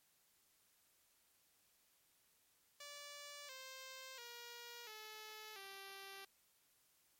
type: tone with pitch steps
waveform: 5% pulse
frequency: 579 / 524.8 / 475.8 / 431.3 / 390.9 Hz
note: D5 / C5 / A#4 / A4 / G4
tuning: -25 / +5 / +35 / -35 / -5 cents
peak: -40 dBFS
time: 2.8-6.25 s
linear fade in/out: 5 ms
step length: 690 ms
effects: white hiss -75 dBFS RMS until 7.19 s + MP3 64 kbps